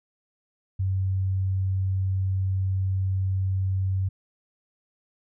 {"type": "tone", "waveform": "sine", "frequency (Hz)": 95.1, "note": "F#2", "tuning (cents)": 48, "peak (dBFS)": -22, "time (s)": [0.79, 4.09], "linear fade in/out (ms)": 10, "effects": []}